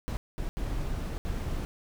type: noise bursts at uneven times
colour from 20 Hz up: brown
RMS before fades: -32 dBFS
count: 4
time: 0.08-0.17 / 0.38-0.49 / 0.57-1.18 / 1.25-1.65 s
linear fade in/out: 0 ms
effects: none